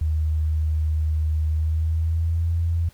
sine tone with pitch glide, 77.78 to 83.85 Hz, D#2 to E2, 0 to +30 cents, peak -19 dBFS, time 0.01-2.89 s, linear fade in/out 5 ms, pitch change +130 cents, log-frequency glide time 1.49-2.51 s, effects pink hiss -55 dBFS RMS until 2.93 s

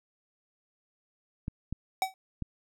clicks, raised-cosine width 5 ms, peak -21 dBFS, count 3, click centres 1.481 / 1.726 / 2.423 s
square tone with exponential decay, 760 Hz, F#5, 46 cents sharp, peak -22 dBFS, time 2.02-2.14 s, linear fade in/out 1 ms, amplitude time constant 26 ms
effects none

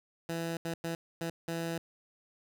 15% pulse tone bursts at uneven times, 166.4 Hz, E3, 17 cents sharp, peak -27 dBFS, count 5, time 0.29-0.57 / 0.65-0.74 / 0.84-0.95 / 1.21-1.3 / 1.48-1.78 s, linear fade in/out 2 ms, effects none

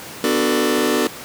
sawtooth chord, B minor seventh, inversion none, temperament just, 246.9 / 296.3 / 370.4 / 444.5 Hz, B3 / D4 / F#4 / A4, 0 / +15 / +2 / +18 cents, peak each -17 dBFS, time 0.24-1.07 s, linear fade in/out 0 ms, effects pink hiss -34 dBFS RMS until 1.24 s + high-pass 150 Hz 12 dB/octave

